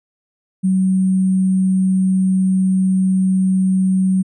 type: tone with sample-and-hold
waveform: sine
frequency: 187.9 Hz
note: F#3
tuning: 27 cents sharp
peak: -12 dBFS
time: 0.63-4.23 s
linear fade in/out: 20 ms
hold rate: 8820 Hz
effects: resampled to 24000 Hz